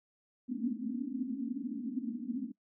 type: band-pass noise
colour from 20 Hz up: white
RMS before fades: -37 dBFS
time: 0.48-2.52 s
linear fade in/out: 10 ms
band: 220 to 280 Hz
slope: 96 dB/octave
effects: noise-tail reverb RT60 0.1 s tail -22 dB re dry